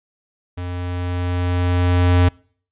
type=tone with level ramp; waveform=square; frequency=89 Hz; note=F2; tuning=33 cents sharp; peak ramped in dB=-26 to -11 dBFS; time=0.57-2.29 s; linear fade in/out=10 ms; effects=noise-tail reverb RT60 0.5 s tail -26 dB re dry + resampled to 8000 Hz

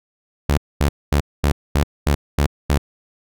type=tone bursts; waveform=sawtooth; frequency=72 Hz; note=D2; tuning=34 cents flat; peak=-10 dBFS; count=8; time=0.49-2.78 s; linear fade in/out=5 ms; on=85 ms; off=230 ms; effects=none

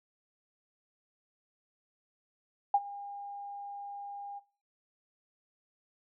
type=tone with ADSR envelope; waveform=sine; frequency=807 Hz; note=G#5; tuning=50 cents flat; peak=-19 dBFS; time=2.74-4.4 s; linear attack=4 ms; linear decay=45 ms; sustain=-21 dB; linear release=23 ms; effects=noise-tail reverb RT60 0.4 s tail -20 dB re dry

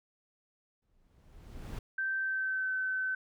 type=noise with exponential growth; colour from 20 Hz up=brown; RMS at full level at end=-36 dBFS; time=0.82-1.79 s; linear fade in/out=5 ms; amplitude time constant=210 ms
type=tone with pitch glide; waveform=sine; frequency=1557 to 1525.8 Hz; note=G6 to G6; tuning=-12 to -47 cents; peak=-30 dBFS; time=1.98-3.15 s; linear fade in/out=5 ms; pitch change=-35 cents; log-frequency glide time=2.19-2.72 s
effects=none

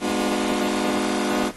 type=chord; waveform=sawtooth; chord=G# diminished seventh; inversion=none; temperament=just; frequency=207.7 / 249.2 / 299 / 358.8 Hz; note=G#3 / B3 / D4 / F4; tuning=0 / +16 / +31 / +47 cents; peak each=-23 dBFS; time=0-1.52 s; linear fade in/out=50 ms; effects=pink hiss -44 dBFS RMS until 1.56 s + AAC 32 kbps

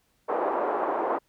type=band-pass noise; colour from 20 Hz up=white; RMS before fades=-27 dBFS; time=0.28-1.19 s; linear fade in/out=20 ms; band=340 to 1000 Hz; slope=24 dB/octave; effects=pink hiss -69 dBFS RMS until 1.28 s

